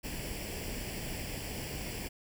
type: noise with comb filter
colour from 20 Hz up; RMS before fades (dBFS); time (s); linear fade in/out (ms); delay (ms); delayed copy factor
pink; -39; 0.03-2.09; 20; 0.39; +0.7
effects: none